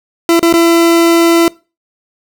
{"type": "tone with dropouts", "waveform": "40% pulse", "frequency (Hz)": 335.9, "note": "E4", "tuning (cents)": 33, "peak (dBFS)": -5, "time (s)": [0.29, 1.48], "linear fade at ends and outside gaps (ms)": 1, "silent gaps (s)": [[0.394, 0.428], [0.527, 0.538]], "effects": ["noise-tail reverb RT60 0.3 s tail -23 dB re dry"]}